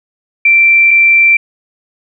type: tone pair in turn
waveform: sine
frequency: 2349 / 2349 Hz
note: D7 / D7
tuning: 0 / 0 cents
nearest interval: unison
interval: 0 cents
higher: neither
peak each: -4 dBFS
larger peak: neither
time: 0.45-0.91 / 0.91-1.37 s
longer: neither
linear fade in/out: 5 ms
effects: none

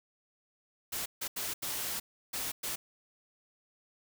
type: noise bursts at uneven times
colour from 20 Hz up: white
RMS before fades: -36 dBFS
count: 6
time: 0.92-1.06 / 1.21-1.28 / 1.36-1.54 / 1.62-2 / 2.33-2.52 / 2.63-2.76 s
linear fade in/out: 10 ms
effects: none

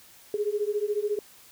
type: beating tone pair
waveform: sine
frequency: 409.3 / 423.3 Hz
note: G#4 / G#4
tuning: -25 / +33 cents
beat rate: 14 Hz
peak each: -28 dBFS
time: 0.34-1.19 s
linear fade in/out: 2 ms
effects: white hiss -53 dBFS RMS until 1.51 s

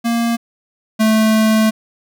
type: tone pair in turn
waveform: square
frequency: 233.1 / 218.7 Hz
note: A#3 / A3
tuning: 0 / -10 cents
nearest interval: minor second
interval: 110 cents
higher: first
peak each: -15 / -11 dBFS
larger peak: second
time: 0.04-0.37 / 0.99-1.71 s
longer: second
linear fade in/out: 20 ms
effects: none

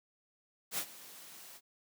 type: noise with ADSR envelope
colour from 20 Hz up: white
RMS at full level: -34 dBFS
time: 0.71-1.61 s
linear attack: 67 ms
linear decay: 74 ms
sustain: -18 dB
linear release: 53 ms
effects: high-pass 150 Hz 12 dB/octave

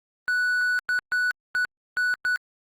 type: tone bursts at uneven times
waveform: triangle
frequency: 1480 Hz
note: F#6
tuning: in tune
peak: -19 dBFS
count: 6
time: 0.28-0.79 / 0.89-0.99 / 1.12-1.31 / 1.55-1.65 / 1.97-2.14 / 2.25-2.36 s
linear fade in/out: 0 ms
effects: Opus 24 kbps

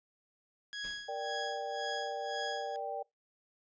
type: tone with tremolo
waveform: 20% pulse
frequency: 1662 Hz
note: G#6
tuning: 1 cent sharp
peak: -32 dBFS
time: 0.73-2.76 s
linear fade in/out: 0 ms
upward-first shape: sine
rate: 1.9 Hz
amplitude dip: 80%
type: noise with exponential decay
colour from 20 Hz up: pink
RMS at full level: -50 dBFS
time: 0.84-1.21 s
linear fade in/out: 2 ms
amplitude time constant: 80 ms
type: chord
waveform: sine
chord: G minor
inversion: first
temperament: equal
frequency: 466.2 / 587.3 / 784 Hz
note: Bb4 / D5 / G5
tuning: 0 / 0 / 0 cents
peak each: -42 / -40 / -38 dBFS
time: 1.08-3.03 s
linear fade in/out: 10 ms
effects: noise-tail reverb RT60 0.2 s tail -25 dB re dry + resampled to 16000 Hz

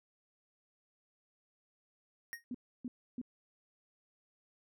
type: tone with exponential decay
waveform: square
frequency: 1864.7 Hz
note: A#6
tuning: in tune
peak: -37 dBFS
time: 2.33-2.44 s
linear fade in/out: 0 ms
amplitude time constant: 22 ms
type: tone bursts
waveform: sine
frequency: 246.9 Hz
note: B3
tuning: in tune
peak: -37 dBFS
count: 3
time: 2.51-3.215 s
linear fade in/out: 2 ms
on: 35 ms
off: 300 ms
effects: none

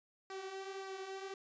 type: tone with flanger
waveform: sawtooth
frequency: 385.6 Hz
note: G4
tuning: 28 cents flat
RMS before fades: -45 dBFS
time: 0.3-1.34 s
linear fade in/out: 2 ms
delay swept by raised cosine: 0.29 to 6.09 ms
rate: 1.8 Hz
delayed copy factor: -0.5
effects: resampled to 16000 Hz

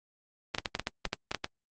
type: clicks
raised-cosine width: 0.2 ms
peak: -12 dBFS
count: 11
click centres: 0.548 / 0.584 / 0.658 / 0.751 / 0.796 / 0.871 / 1.053 / 1.131 / 1.315 / 1.347 / 1.444 s
effects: low-pass 7000 Hz 12 dB/octave + Opus 24 kbps

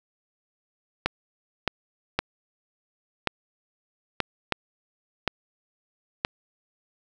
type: clicks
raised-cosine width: 0.3 ms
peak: -6 dBFS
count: 8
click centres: 1.06 / 1.677 / 2.19 / 3.273 / 4.203 / 4.523 / 5.277 / 6.249 s
effects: 8-bit

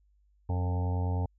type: harmonic tone with a mistuned harmonic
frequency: 90 Hz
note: F#2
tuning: 47 cents flat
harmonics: 1 / 2 / 3 / 5 / 6 / 7 / 8 / 9 / 10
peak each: -27 / -40 / -41 / -43 / -48 / -48 / -47 / -43 / -46 dBFS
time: 0.49-1.26 s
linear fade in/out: 5 ms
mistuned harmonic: 2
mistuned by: -18 cents
effects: added 50 Hz sine -63 dBFS peak until 1.38 s

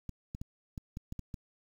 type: clicks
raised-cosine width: 5 ms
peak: -27 dBFS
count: 8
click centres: 0.093 / 0.349 / 0.415 / 0.778 / 0.971 / 1.124 / 1.193 / 1.342 s
effects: 9-bit

